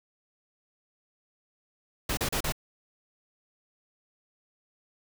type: noise bursts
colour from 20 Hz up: pink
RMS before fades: -29 dBFS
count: 4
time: 2.09-2.523 s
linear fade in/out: 5 ms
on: 82 ms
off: 35 ms
effects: none